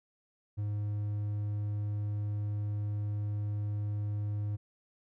triangle tone, 103.83 Hz, G#2, in tune, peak -29 dBFS, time 0.57-4.57 s, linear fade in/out 20 ms, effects none

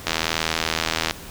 click train, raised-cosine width 0.2 ms, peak -3 dBFS, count 85, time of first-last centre 0.07-1.11 s, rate 80.8 Hz, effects pink hiss -39 dBFS RMS until 1.3 s

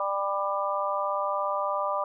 harmonic tone, 198.1 Hz, G3, 18 cents sharp, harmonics 3 / 4 / 5 / 6, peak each -30 / -34 / -31 / -30 dBFS, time 0-2.04 s, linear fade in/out 2 ms, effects none

